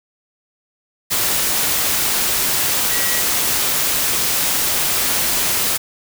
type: tone in noise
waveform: sine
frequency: 1926 Hz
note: B6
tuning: 44 cents flat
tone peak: -26 dBFS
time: 2.9-3.22 s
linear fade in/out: 20 ms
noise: white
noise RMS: -18 dBFS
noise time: 1.1-5.78 s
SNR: -11 dB
effects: none